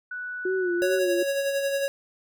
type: tone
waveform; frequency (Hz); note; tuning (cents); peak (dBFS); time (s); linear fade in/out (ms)
sine; 1480; F#6; 0; -31; 0.11-0.99; 5
type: tone with vibrato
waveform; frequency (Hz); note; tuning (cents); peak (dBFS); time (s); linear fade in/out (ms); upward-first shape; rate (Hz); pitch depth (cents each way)
sine; 362.9; F#4; -34; -23; 0.45-1.23; 5; sine; 2.5; 76
type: tone with tremolo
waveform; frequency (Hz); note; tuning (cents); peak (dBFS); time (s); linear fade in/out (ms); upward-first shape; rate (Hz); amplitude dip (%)
square; 554.4; C#5; 0; -23; 0.82-1.88; 0; sine; 11; 40
effects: none